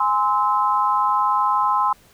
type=chord; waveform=sine; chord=Ab augmented; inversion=none; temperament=just; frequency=830.6 / 1038.3 / 1297.8 Hz; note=Ab5 / C6 / E6; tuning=0 / -14 / -27 cents; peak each=-22 / -18 / -23 dBFS; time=0-1.93 s; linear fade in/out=5 ms; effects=pink hiss -53 dBFS RMS until 2.13 s

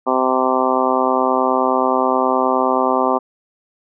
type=harmonic tone; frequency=129.5 Hz; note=C3; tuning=17 cents flat; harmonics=2 / 3 / 4 / 5 / 6 / 7 / 8 / 9; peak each=-22 / -22 / -22 / -22 / -22 / -22 / -22 / -22 dBFS; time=0.06-3.19 s; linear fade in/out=20 ms; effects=none

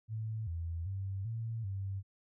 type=tone with pitch steps; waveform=sine; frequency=110 / 83.7 / 96.9 / 113.5 / 97.4 Hz; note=A2 / E2 / G2 / A#2 / G2; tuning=0 / +27 / -20 / -46 / -11 cents; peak=-35 dBFS; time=0.08-2.03 s; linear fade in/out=50 ms; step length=390 ms; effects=none

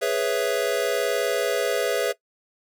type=chord; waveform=square; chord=C# minor seventh; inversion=second; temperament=equal; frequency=415.3 / 493.9 / 554.4 / 659.3 Hz; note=G#4 / B4 / C#5 / E5; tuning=0 / 0 / 0 / 0 cents; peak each=-28 / -27 / -28 / -28 dBFS; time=0.01-2.13 s; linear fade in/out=20 ms; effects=noise-tail reverb RT60 0.1 s tail -19 dB re dry

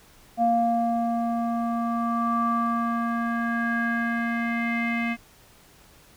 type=tone with low-pass filter sweep; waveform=square; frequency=233.1 Hz; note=A#3; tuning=in tune; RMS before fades=-25 dBFS; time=0.37-5.17 s; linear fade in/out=50 ms; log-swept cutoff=700 to 2300 Hz; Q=6.9; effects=pink hiss -54 dBFS RMS until 6.16 s

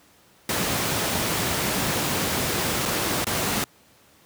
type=noise with dropouts; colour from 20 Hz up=pink; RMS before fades=-24 dBFS; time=0.49-3.64 s; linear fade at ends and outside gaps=1 ms; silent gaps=2.854-2.858 / 3.244-3.268 s; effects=pink hiss -56 dBFS RMS until 4.25 s + high-pass 100 Hz 12 dB/octave

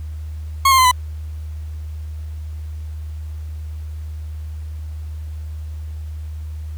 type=tone with pitch steps; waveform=40% pulse; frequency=1089 / 1058.6 / 1029.1 / 1000.3 Hz; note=C#6 / C6 / C6 / B5; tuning=-31 / +20 / -29 / +22 cents; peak=-9 dBFS; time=0.65-0.914 s; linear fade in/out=5 ms; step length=66 ms; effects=added 77 Hz sine -26 dBFS peak until 6.77 s + pink hiss -52 dBFS RMS until 6.77 s

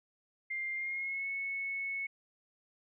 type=tone with pitch glide; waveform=sine; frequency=2100 to 2203 Hz; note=C7 to C#7; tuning=+6 to -11 cents; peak=-34 dBFS; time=0.5-2.07 s; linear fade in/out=10 ms; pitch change=+83 cents; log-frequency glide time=0.73-1.27 s; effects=none

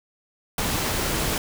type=noise; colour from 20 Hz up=pink; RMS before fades=-25 dBFS; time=0.58-1.38 s; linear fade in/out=2 ms; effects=none

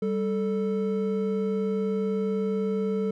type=tone pair together; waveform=triangle; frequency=196 / 440 Hz; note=G3 / A4; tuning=0 / 0 cents; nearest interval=octave + major second; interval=1400 cents; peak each=-25 dBFS; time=0.02-3.11 s; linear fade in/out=5 ms; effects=none

